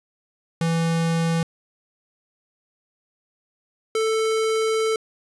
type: tone pair in turn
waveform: square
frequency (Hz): 165.5 / 441.8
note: E3 / A4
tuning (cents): +7 / +7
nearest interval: octave + perfect fourth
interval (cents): 1700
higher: second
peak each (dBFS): -20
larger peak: neither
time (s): 0.61-1.43 / 3.95-4.96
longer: second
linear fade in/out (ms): 2
effects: resampled to 24000 Hz + 9-bit